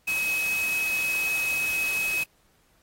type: tone in noise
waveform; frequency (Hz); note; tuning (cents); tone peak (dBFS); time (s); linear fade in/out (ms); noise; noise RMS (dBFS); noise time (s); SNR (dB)
sine; 2550; D#7; +42; -24; 0.07-2.24; 10; white; -35; 0.07-2.24; +8
effects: pink hiss -65 dBFS RMS until 2.82 s + AAC 48 kbps